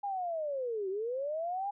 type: linear two-way sweep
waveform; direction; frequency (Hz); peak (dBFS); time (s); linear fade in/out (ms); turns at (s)
sine; down then up; 823 to 370 to 823; -32; 0.03-1.71; 10; 0.89
effects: none